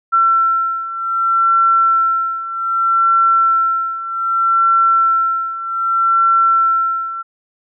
sine beating tone pair, 1350 / 1350.64 Hz, E6 / E6, +41 / +42 cents, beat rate 0.64 Hz, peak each -13 / -17 dBFS, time 0.12-7.23 s, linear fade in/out 20 ms, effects none

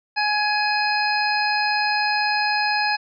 harmonic tone, 838 Hz, G#5, 15 cents sharp, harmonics 1 / 2 / 3 / 5 / 6, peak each -22 / -24 / -26 / -29 / -28 dBFS, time 0.16-2.97 s, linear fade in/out 20 ms, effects none

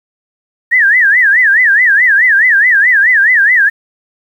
sine tone with vibrato, 1790 Hz, A6, 29 cents sharp, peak -5 dBFS, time 0.71-3.7 s, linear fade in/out 20 ms, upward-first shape sine, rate 4.7 Hz, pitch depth 220 cents each way, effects 7-bit

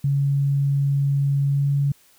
sine tone with pitch glide, 140 to 141.14 Hz, C#3 to C#3, +18 to +32 cents, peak -17 dBFS, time 0.04-1.92 s, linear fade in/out 5 ms, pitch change +14 cents, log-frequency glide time 1.48-1.68 s, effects white hiss -56 dBFS RMS until 2.18 s

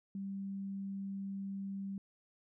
sine tone, 196 Hz, G3, in tune, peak -38 dBFS, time 0.15-1.98 s, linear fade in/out 2 ms, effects none

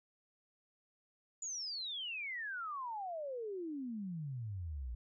sine exponential sweep, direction down, 7040 to 56.4 Hz, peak -39 dBFS, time 1.42-4.95 s, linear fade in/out 5 ms, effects none

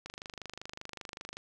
click train, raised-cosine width 0.2 ms, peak -24 dBFS, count 34, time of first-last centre 0.06-1.37 s, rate 25.2 Hz, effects none

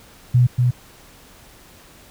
sine tone with echo, 123.6 Hz, B2, 2 cents sharp, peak -10 dBFS, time 0.34-0.47 s, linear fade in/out 10 ms, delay 240 ms, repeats 1, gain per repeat -3 dB, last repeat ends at 0.71 s, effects pink hiss -47 dBFS RMS until 2.1 s

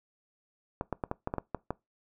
clicks, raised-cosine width 1 ms, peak -17 dBFS, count 9, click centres 0.811 / 0.927 / 1.038 / 1.114 / 1.274 / 1.339 / 1.383 / 1.547 / 1.706 s, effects noise-tail reverb RT60 0.2 s tail -22 dB re dry

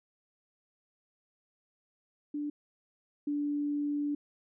sine tone pair in turn, 293.7 / 291.2 Hz, D4 / D4, 0 / -15 cents, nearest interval unison, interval 15 cents, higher first, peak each -32 / -29 dBFS, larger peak second, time 2.34-2.5 / 3.27-4.15 s, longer second, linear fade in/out 5 ms, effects none

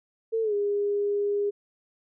sine tone with pitch glide, 450 to 407.9 Hz, A4 to G#4, +39 to -31 cents, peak -23 dBFS, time 0.32-1.51 s, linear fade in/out 20 ms, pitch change -170 cents, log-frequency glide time 0.42-0.54 s, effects none

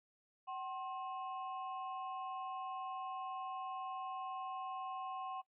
triangle ring-modulated tone, 910 Hz, A#5, 42 cents flat, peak -36 dBFS, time 0.47-5.42 s, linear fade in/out 20 ms, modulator 153 Hz, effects noise-tail reverb RT60 0.1 s tail -21 dB re dry + resampled to 8000 Hz

